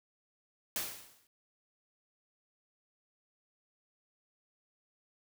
white noise with exponential decay, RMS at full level -33 dBFS, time 0.76-1.27 s, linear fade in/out 1 ms, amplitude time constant 110 ms, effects none

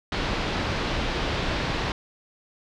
pink low-pass noise, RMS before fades -27 dBFS, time 0.12-1.92 s, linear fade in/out 2 ms, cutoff 4500 Hz, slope 24 dB/octave, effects none

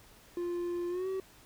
triangle tone with pitch glide, 349.2 to 380.8 Hz, F4 to F#4, 0 to +50 cents, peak -30 dBFS, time 0.37-1.2 s, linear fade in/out 2 ms, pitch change +150 cents, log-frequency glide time 0.89-1.08 s, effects pink hiss -58 dBFS RMS until 1.45 s

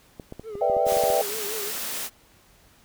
clicks, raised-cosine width 2 ms, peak -23 dBFS, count 11, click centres 0.198 / 0.324 / 0.396 / 0.554 / 0.699 / 0.767 / 0.867 / 0.923 / 0.968 / 1.037 / 1.102 s
triangle tone with vibrato, 423.1 Hz, G#4, 32 cents sharp, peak -31 dBFS, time 0.43-1.73 s, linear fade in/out 50 ms, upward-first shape triangle, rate 5.6 Hz, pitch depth 120 cents each way
sine chord, E minor seventh, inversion second, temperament equal, 493.9 / 587.3 / 659.3 / 784 Hz, B4 / D5 / E5 / G5, 0 / 0 / 0 / 0 cents, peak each -25 dBFS, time 0.61-1.22 s, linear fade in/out 5 ms
white high-pass noise, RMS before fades -31 dBFS, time 0.85-2.1 s, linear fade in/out 50 ms, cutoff 160 Hz, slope 24 dB/octave
effects pink hiss -57 dBFS RMS until 2.84 s

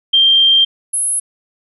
sine tone pair in turn, 3172 / 10620 Hz, G7 / E9, +20 / +12 cents, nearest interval octave + major sixth, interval 2092 cents, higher second, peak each -7 / -14 dBFS, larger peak first, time 0.13-0.65 / 0.93-1.2 s, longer first, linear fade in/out 10 ms, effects none

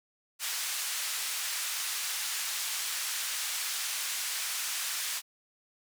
white band-pass noise, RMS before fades -34 dBFS, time 0.39-5.22 s, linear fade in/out 50 ms, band 1300 to 10000 Hz, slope 12 dB/octave, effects none

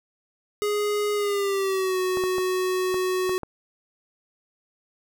square tone with pitch glide, 415.3 to 370 Hz, G#4 to F#4, 0 to 0 cents, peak -23 dBFS, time 0.62-3.38 s, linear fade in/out 0 ms, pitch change -200 cents, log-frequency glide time 1.14-1.99 s
clicks, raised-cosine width 1 ms, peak -19 dBFS, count 6, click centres 2.172 / 2.238 / 2.383 / 2.943 / 3.294 / 3.433 s
effects none

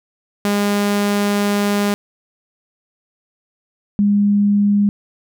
sawtooth / sine tone pair in turn, 203.9 / 203.9 Hz, G#3 / G#3, -32 / -32 cents, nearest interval unison, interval 0 cents, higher neither, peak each -11 dBFS, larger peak neither, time 0.45-1.94 / 3.99-4.89 s, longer first, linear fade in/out 0 ms, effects none

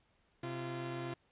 sawtooth tone pair together, 130.81 / 343.8 Hz, C3 / F4, 0 / -27 cents, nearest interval octave + perfect fourth, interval 1673 cents, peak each -38 / -37 dBFS, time 0.43-1.14 s, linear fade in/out 5 ms, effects pink hiss -73 dBFS RMS until 1.31 s + resampled to 8000 Hz

